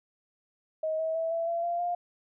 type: tone with pitch steps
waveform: sine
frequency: 631 / 642.4 / 654 / 665.8 / 677.9 / 690.1 / 702.6 Hz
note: D#5 / E5 / E5 / E5 / E5 / F5 / F5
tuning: +24 / -45 / -14 / +17 / +48 / -21 / +10 cents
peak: -27 dBFS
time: 0.83-1.95 s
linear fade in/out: 5 ms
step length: 160 ms
effects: none